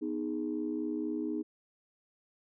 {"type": "chord", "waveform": "sine", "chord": "G# minor", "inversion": "first", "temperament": "equal", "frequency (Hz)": [246.9, 311.1, 415.3], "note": ["B3", "D#4", "G#4"], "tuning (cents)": [0, 0, 0], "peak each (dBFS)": [-37, -33, -39], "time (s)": [0.01, 1.43], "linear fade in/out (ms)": 20, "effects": ["tanh soft clip ceiling -23 dBFS"]}